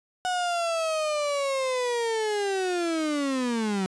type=linear sweep; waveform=35% pulse; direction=down; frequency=737 to 185 Hz; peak=-23 dBFS; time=0.25-3.86 s; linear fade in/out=0 ms; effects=resampled to 22050 Hz